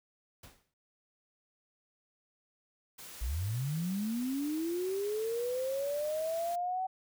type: noise with exponential decay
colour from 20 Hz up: pink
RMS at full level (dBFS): -49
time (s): 0.43-0.74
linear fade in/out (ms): 5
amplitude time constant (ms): 66
type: noise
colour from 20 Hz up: white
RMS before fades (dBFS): -48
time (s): 2.98-6.56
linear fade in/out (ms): 10
type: linear sweep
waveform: sine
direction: up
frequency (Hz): 51.91 to 760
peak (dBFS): -31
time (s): 3.21-6.87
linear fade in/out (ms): 10
effects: none